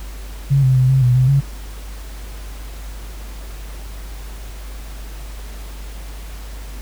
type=tone with pitch steps; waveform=sine; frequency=138.2 / 130.3 / 128.5 / 133.1 / 123.6 / 128.7 / 138.5 Hz; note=C#3 / C3 / C3 / C3 / B2 / C3 / C#3; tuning=-5 / -7 / -31 / +30 / +2 / -28 / -1 cents; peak=-10 dBFS; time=0.5-1.41 s; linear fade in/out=20 ms; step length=130 ms; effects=added 50 Hz sine -29 dBFS peak until 6.81 s + pink hiss -40 dBFS RMS until 6.81 s